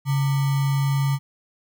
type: tone with sample-and-hold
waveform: sine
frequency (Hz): 138.59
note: C#3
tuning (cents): 0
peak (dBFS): -18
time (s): 0.05-1.19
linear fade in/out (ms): 50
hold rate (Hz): 1050
effects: none